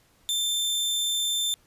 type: tone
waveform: sawtooth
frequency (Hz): 3562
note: A7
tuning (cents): +21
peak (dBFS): -21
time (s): 0.29-1.54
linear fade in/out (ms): 0
effects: pink hiss -62 dBFS RMS until 1.66 s + resampled to 32000 Hz